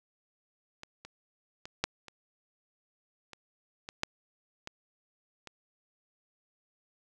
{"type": "clicks", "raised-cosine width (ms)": 0.2, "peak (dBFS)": [-26, -28, -25, -10, -29, -28, -23, -11, -22, -27], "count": 10, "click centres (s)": [0.834, 1.05, 1.655, 1.84, 2.083, 3.333, 3.889, 4.034, 4.674, 5.473], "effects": []}